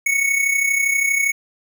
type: tone with amplitude modulation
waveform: square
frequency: 2217 Hz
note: C#7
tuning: in tune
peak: -14 dBFS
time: 0.06-1.32 s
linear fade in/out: 5 ms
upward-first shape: sine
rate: 32.5 Hz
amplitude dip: 60%
effects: none